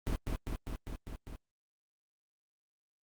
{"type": "noise with echo", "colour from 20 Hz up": "brown", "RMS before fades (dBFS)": -32, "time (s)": [0.07, 0.16], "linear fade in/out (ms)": 0, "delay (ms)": 200, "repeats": 6, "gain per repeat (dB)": -2, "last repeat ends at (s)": 1.36, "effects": ["Opus 24 kbps"]}